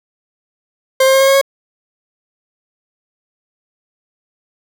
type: tone with pitch steps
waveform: 40% pulse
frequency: 527 / 531.3 / 535.6 / 539.9 / 544.3 / 548.7 Hz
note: C5 / C5 / C5 / C#5 / C#5 / C#5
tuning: +12 / +26 / +40 / -46 / -32 / -18 cents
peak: -7 dBFS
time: 1-1.414 s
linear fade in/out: 5 ms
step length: 69 ms
effects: none